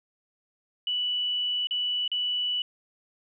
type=tone with dropouts; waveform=sine; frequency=2960 Hz; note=F#7; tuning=in tune; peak=-25 dBFS; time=0.87-2.62 s; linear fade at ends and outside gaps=2 ms; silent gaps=1.671-1.709 / 2.078-2.116 s; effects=none